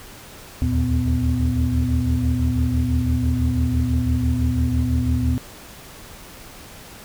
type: tone cluster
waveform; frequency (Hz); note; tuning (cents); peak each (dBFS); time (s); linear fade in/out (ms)
sine; 74.4 / 80.4 / 117.5 / 251.7; D2 / E2 / A#2 / B3; +23 / -43 / +14 / +33; -22; 0.62-5.38; 0
effects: tanh soft clip ceiling -9 dBFS + pink hiss -41 dBFS RMS until 7.04 s